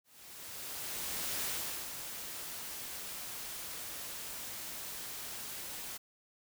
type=noise with ADSR envelope; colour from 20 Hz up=white; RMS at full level=-36 dBFS; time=0.04-5.98 s; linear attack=1400 ms; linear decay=440 ms; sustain=-7 dB; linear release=17 ms; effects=none